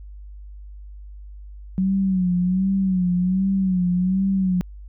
sine tone with vibrato, 185.9 Hz, F#3, 8 cents sharp, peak -17 dBFS, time 1.78-4.61 s, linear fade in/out 0 ms, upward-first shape sine, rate 1.3 Hz, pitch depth 77 cents each way, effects added 50 Hz sine -36 dBFS peak until 4.88 s

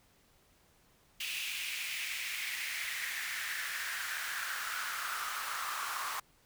pink noise with high-pass filter sweep, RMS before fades -38 dBFS, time 1.2-6.2 s, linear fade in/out 5 ms, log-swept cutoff 2700 to 1100 Hz, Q 4, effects pink hiss -67 dBFS RMS until 6.45 s

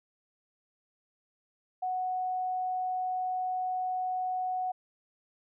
sine tone, 739 Hz, F#5, 2 cents flat, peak -29 dBFS, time 1.82-4.72 s, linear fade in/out 10 ms, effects none

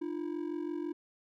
triangle ring-modulated tone, 323.1 Hz, E4, 35 cents flat, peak -29 dBFS, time 0.01-0.93 s, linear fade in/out 10 ms, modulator 23 Hz, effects none

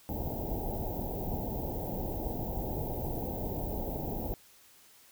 pink band-stop noise, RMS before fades -35 dBFS, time 0.09-4.34 s, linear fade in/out 0 ms, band 890 to 14000 Hz, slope 96 dB/octave, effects white hiss -59 dBFS RMS until 5.11 s

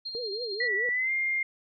sine tone with tremolo, 4207 Hz, C8, 9 cents sharp, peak -32 dBFS, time 0.05-0.68 s, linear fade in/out 10 ms, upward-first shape sine, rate 11 Hz, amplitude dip 45%
sine tone with vibrato, 440 Hz, A4, in tune, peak -33 dBFS, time 0.15-0.89 s, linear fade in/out 0 ms, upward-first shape triangle, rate 4.6 Hz, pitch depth 250 cents each way
sine tone with pitch glide, 1950 to 2114 Hz, B6 to C7, -23 to +17 cents, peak -25 dBFS, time 0.6-1.43 s, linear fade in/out 5 ms, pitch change +140 cents, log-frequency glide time 0.9-1.12 s
effects none

